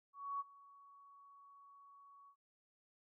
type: tone with ADSR envelope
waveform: sine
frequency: 1121 Hz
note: C#6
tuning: 19 cents sharp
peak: -37 dBFS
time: 0.13-2.36 s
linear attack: 270 ms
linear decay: 28 ms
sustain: -22 dB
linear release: 76 ms
effects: none